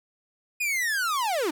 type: linear sweep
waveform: 45% pulse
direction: down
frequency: 2500 to 277.2 Hz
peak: -24 dBFS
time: 0.6-1.51 s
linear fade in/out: 10 ms
effects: none